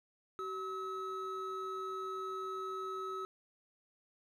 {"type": "tone pair together", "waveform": "triangle", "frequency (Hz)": [380.8, 1288.3], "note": ["F#4", "E6"], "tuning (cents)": [50, -40], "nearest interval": "octave + major sixth", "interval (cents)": 2110, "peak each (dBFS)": [-40, -38], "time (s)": [0.39, 3.25], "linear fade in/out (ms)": 0, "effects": []}